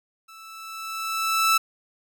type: tone with level ramp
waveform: sawtooth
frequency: 1318.5 Hz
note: E6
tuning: in tune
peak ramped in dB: -41 to -12 dBFS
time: 0.28-1.58 s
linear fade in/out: 10 ms
effects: none